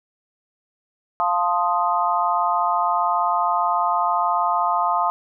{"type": "chord", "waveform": "sine", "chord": "F dominant seventh", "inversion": "none", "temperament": "equal", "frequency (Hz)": [698.5, 880, 1046.5, 1244.5], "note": ["F5", "A5", "C6", "Eb6"], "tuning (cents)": [0, 0, 0, 0], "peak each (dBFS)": -23, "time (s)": [1.2, 5.1], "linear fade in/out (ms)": 0, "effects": []}